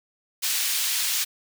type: high-pass noise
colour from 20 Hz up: pink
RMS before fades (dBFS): -25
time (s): 0.42-1.25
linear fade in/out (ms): 20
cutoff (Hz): 3000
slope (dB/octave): 12
effects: none